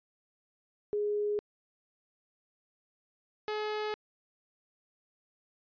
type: tone pair in turn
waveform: sine / sawtooth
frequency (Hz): 415.5 / 425.2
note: G#4 / G#4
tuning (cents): +1 / +41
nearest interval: unison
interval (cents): 40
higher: second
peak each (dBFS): -28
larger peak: neither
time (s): 0.93-1.39 / 3.48-3.94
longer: neither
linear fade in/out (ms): 0
effects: resampled to 11025 Hz